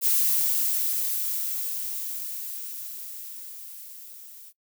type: noise with level ramp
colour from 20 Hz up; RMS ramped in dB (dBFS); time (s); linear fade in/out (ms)
violet; -21 to -46; 0.01-4.53; 50
effects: noise-tail reverb RT60 0.1 s tail -21 dB re dry